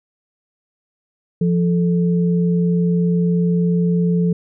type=tone pair together; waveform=sine; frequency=172.95 / 435.8 Hz; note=F3 / A4; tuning=-17 / -17 cents; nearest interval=octave + major third; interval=1600 cents; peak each=-14 / -23 dBFS; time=1.41-4.33 s; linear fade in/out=5 ms; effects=none